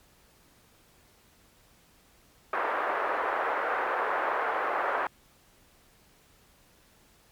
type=band-pass noise; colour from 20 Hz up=white; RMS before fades=-29 dBFS; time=2.53-5.07 s; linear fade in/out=2 ms; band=430 to 1500 Hz; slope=24 dB/octave; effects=pink hiss -61 dBFS RMS until 7.31 s + MP3 96 kbps